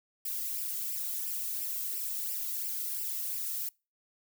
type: noise with flanger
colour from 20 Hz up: violet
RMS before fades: -35 dBFS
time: 0.25-3.69 s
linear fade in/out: 5 ms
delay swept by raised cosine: 0.38 to 1.58 ms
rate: 2.9 Hz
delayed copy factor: +0.65
effects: noise-tail reverb RT60 0.3 s tail -26 dB re dry